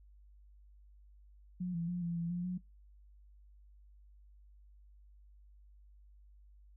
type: tone with pitch steps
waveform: sine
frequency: 180.3 / 168.5 / 177 / 170.7 / 169.1 / 175.9 / 181.1 Hz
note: F#3 / E3 / F3 / F3 / E3 / F3 / F#3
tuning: -45 / +38 / +23 / -39 / +44 / +13 / -37 cents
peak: -34 dBFS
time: 1.6-2.58 s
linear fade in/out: 10 ms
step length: 140 ms
effects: noise-tail reverb RT60 0.2 s tail -23 dB re dry + added 50 Hz sine -57 dBFS peak until 6.76 s

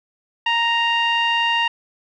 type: tone with low-pass filter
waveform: sawtooth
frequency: 932 Hz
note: A#5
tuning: 1 cent flat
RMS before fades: -19 dBFS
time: 0.46-1.68 s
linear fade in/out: 5 ms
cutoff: 2700 Hz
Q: 3.8
effects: none

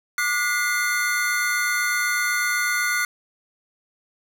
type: tone cluster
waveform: square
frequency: 1182 / 1446 / 1986 / 2094 Hz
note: D6 / F#6 / B6 / C7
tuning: +11 / -40 / +9 / +1 cents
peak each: -31 / -24 / -31 / -26 dBFS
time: 0.18-3.05 s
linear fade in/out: 2 ms
effects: none

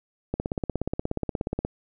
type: click train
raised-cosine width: 2 ms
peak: -13 dBFS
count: 23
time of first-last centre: 0.34-1.65 s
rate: 16.8 Hz
effects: none

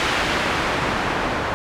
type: noise with low-pass filter sweep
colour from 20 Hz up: white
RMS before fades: -22 dBFS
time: 0-1.54 s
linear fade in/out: 0 ms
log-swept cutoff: 2500 to 1300 Hz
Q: 0.71
effects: none

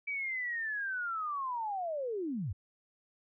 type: linear sweep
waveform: sine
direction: down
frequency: 2305 to 76.4 Hz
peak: -33 dBFS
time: 0.07-2.53 s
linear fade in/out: 10 ms
effects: none

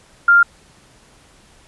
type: tone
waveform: sine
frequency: 1396.9 Hz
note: F6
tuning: in tune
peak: -7 dBFS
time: 0.28-0.43 s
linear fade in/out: 5 ms
effects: pink hiss -50 dBFS RMS until 1.67 s + resampled to 24000 Hz

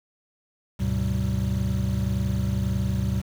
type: tone cluster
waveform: triangle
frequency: 72.5 / 102.9 / 124.7 / 191.3 Hz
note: D2 / G#2 / B2 / G3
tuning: -22 / -16 / +17 / -42 cents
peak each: -26 dBFS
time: 0.79-3.22 s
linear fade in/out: 20 ms
effects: 7-bit

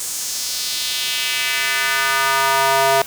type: tone with high-pass filter sweep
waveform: square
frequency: 135.6 Hz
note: C#3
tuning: 38 cents flat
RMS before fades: -19 dBFS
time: 0-3.02 s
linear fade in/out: 2 ms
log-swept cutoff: 7600 to 650 Hz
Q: 1.8
effects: white hiss -34 dBFS RMS until 3.06 s

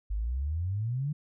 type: exponential sweep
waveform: sine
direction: up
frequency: 48.57 to 153.4 Hz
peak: -28 dBFS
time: 0.1-1.13 s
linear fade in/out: 10 ms
effects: none

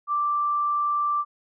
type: tone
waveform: sine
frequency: 1174.7 Hz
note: D6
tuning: in tune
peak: -21 dBFS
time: 0.07-1.25 s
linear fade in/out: 50 ms
effects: none

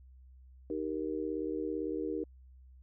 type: chord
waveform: sine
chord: Eb major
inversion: none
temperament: just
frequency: 311.1 / 388.9 / 466.7 Hz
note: Eb4 / G4 / Bb4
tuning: 0 / -14 / +2 cents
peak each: -36 / -38 / -38 dBFS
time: 0.7-2.24 s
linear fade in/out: 2 ms
effects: added 64 Hz sine -53 dBFS peak until 2.82 s

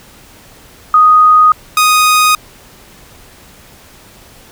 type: tone pair in turn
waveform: sine / sawtooth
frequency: 1244.5 / 1244.5 Hz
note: D#6 / D#6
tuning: 0 / 0 cents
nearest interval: unison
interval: 0 cents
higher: neither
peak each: -3 dBFS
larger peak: neither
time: 0.94-1.52 / 1.77-2.35 s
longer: neither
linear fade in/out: 2 ms
effects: pink hiss -40 dBFS RMS until 4.51 s

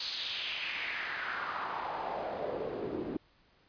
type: noise with band-pass filter sweep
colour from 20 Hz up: pink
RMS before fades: -37 dBFS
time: 0-3.17 s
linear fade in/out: 5 ms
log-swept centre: 4500 to 300 Hz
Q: 3.2
effects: pink hiss -66 dBFS RMS until 3.68 s + resampled to 11025 Hz

